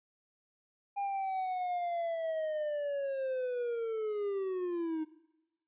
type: linear sweep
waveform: triangle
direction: down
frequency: 807 to 309.3 Hz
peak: -30 dBFS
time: 0.96-5.05 s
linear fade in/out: 20 ms
effects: noise-tail reverb RT60 1.0 s tail -19 dB re dry + resampled to 8000 Hz